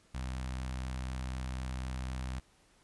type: tone with notch filter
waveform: sawtooth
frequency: 64 Hz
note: C2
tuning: 38 cents flat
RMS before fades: -38 dBFS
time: 0.14-2.4 s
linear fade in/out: 10 ms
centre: 410 Hz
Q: 0.93
effects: pink hiss -66 dBFS RMS until 2.83 s + resampled to 24000 Hz